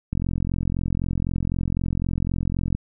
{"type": "click train", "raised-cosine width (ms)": 5, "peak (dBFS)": -12, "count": 116, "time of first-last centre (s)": [0.13, 2.75], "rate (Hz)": 43.9, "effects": []}